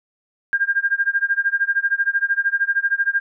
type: tone with tremolo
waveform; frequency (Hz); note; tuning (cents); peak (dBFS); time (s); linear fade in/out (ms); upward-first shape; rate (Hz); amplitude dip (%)
sine; 1606; G6; +41; -13; 0.53-3.2; 0; sine; 13; 95
effects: none